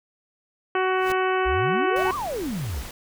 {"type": "harmonic tone", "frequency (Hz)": 373.9, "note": "F#4", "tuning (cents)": 18, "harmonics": [1, 2, 3, 4, 5, 6, 7, 8], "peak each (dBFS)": [-23, -27, -27, -29, -34, -36, -36, -39], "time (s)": [0.75, 2.11], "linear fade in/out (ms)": 2}
{"type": "noise with exponential growth", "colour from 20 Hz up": "pink", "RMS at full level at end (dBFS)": -31, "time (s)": [0.94, 1.12], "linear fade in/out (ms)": 2, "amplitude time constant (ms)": 39}
{"type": "exponential two-way sweep", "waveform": "sine", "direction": "up then down", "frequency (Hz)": [53.2, 1224, 54], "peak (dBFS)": -26, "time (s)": [1.45, 2.83], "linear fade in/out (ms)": 20, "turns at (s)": 2.15}
{"type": "noise", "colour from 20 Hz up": "pink", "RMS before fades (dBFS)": -38, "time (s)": [1.96, 2.91], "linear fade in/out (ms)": 2}
{"effects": []}